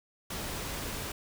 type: noise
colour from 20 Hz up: pink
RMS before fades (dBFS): -37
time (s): 0.3-1.12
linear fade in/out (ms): 5
effects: none